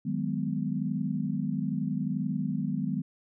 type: chord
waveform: sine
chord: G# minor seventh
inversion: second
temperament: just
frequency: 155.74 / 186.89 / 207.7 / 249.2 Hz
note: D#3 / F#3 / G#3 / B3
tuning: +2 / +18 / 0 / +16 cents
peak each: -33 dBFS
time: 0.05-3.02 s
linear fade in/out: 10 ms
effects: none